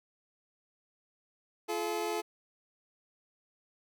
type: tone pair together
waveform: 25% pulse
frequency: 344.7 / 429.2 Hz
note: F4 / A4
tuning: -23 / -43 cents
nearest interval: major third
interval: 380 cents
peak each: -32 / -30 dBFS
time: 1.68-2.22 s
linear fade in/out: 20 ms
effects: none